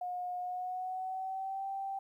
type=tone with pitch glide; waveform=sine; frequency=720 to 780.6 Hz; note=F#5 to G5; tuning=-47 to -8 cents; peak=-35 dBFS; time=0.01-1.99 s; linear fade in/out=5 ms; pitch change=+139 cents; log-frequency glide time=0.4-1.66 s; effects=12-bit